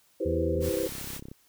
sine chord, C major seventh, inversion first, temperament equal with one note detuned, 327.4 / 392 / 493.9 / 523.3 Hz, E4 / G4 / B4 / C5, -12 / 0 / 0 / 0 cents, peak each -32 dBFS, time 0.2-0.88 s, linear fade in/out 10 ms
harmonic tone, 82.41 Hz, E2, in tune, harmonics 1 / 2 / 3 / 4 / 5, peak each -30 / -36 / -40 / -42 / -44 dBFS, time 0.25-0.7 s, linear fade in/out 10 ms
click train, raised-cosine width 3 ms, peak -29 dBFS, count 26, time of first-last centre 0.56-1.315 s, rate 33.1 Hz
white noise, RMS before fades -39 dBFS, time 0.6-1.21 s, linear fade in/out 50 ms
effects white hiss -64 dBFS RMS until 1.48 s

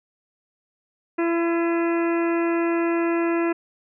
harmonic tone with a mistuned harmonic, 337 Hz, E4, 38 cents sharp, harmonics 1 / 2 / 3 / 4 / 5 / 6 / 7 / 8, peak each -20 / -30 / -32 / -34 / -35 / -37 / -37 / -42 dBFS, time 1.18-3.53 s, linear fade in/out 10 ms, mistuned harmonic 7, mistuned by +68 cents, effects none

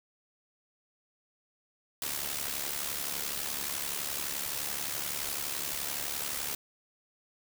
white noise with amplitude modulation, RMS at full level -32 dBFS, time 2.02-6.55 s, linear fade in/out 2 ms, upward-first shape sine, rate 71.7 Hz, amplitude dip 65%, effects none

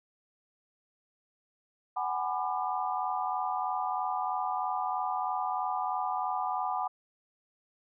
sine chord, G# half-diminished seventh, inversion third, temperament just, 747.5 / 830.6 / 996.7 / 1196.1 Hz, F#5 / G#5 / B5 / D6, +17 / 0 / +16 / +31 cents, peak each -33 / -35 / -35 / -36 dBFS, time 1.96-6.88 s, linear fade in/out 10 ms, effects none

